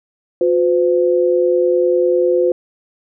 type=tone pair together; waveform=sine; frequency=359.2 / 509.4 Hz; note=F4 / C5; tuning=+49 / -46 cents; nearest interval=tritone; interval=605 cents; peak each=-14 dBFS; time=0.41-2.52 s; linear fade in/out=2 ms; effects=none